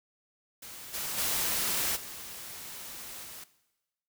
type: noise with level steps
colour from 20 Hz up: white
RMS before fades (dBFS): -45 / -35 / -30 / -43 / -45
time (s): 0.62-3.44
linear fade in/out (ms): 5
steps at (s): 0.93 / 1.17 / 1.95 / 3.23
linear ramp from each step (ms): 20
effects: noise-tail reverb RT60 1.0 s tail -17 dB re dry